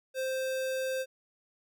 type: tone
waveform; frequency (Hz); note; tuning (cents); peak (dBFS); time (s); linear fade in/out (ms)
square; 523.3; C5; 0; -31; 0.14-1.06; 50
effects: none